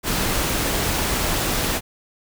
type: noise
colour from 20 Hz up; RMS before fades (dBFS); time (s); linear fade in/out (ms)
pink; -22; 0.03-1.81; 50
effects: none